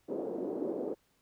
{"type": "band-pass noise", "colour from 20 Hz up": "white", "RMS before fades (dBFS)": -36, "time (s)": [0.08, 0.95], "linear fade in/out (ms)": 20, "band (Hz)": [260, 460], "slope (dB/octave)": 24, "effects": ["pink hiss -72 dBFS RMS until 1.21 s"]}